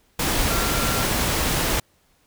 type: tone in noise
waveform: sine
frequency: 1369 Hz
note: F6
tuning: 35 cents flat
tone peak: -30 dBFS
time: 0.5-1.04 s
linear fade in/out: 5 ms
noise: pink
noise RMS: -22 dBFS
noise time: 0.19-1.8 s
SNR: -11 dB
effects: pink hiss -62 dBFS RMS until 2.26 s